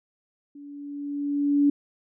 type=tone with level ramp; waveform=sine; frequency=286.6 Hz; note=D4; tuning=42 cents flat; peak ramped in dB=-41 to -15 dBFS; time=0.55-1.7 s; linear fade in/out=5 ms; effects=none